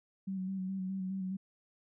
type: tone with vibrato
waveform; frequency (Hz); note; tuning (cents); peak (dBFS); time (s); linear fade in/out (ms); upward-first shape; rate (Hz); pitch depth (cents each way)
sine; 189.5; F#3; +42; -34; 0.27-1.37; 10; square; 4.8; 27
effects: none